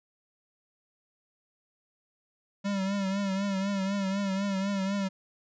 square tone with vibrato, 196 Hz, G3, in tune, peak -28 dBFS, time 2.64-5.09 s, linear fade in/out 20 ms, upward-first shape triangle, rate 4 Hz, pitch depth 67 cents each way, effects resampled to 16000 Hz

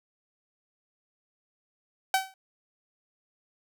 sawtooth tone with exponential decay, 765 Hz, G5, 42 cents flat, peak -15 dBFS, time 2.14-2.34 s, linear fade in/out 2 ms, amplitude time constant 43 ms, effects none

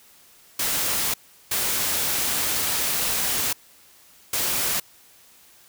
white noise bursts at uneven times, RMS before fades -24 dBFS, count 3, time 0.59-1.14 / 1.51-3.53 / 4.33-4.8 s, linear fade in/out 5 ms, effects white hiss -53 dBFS RMS until 5.68 s

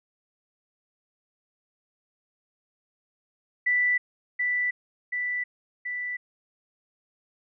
sine tone with echo, 1975.5 Hz, B6, in tune, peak -20 dBFS, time 3.66-3.98 s, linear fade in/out 10 ms, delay 730 ms, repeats 3, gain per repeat -3 dB, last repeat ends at 6.17 s, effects none

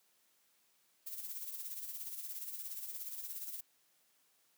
violet noise with tremolo, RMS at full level -42 dBFS, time 1.06-3.61 s, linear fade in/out 10 ms, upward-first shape sine, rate 17 Hz, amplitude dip 55%, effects white hiss -73 dBFS RMS until 4.57 s + high-pass 150 Hz 12 dB/octave

